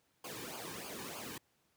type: noise with flanger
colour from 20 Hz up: pink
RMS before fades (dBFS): -45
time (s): 0.24-1.38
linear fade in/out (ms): 5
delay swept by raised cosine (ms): 0.52 to 1.52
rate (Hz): 3.2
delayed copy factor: -0.75
effects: pink hiss -75 dBFS RMS until 1.76 s + high-pass 100 Hz 12 dB/octave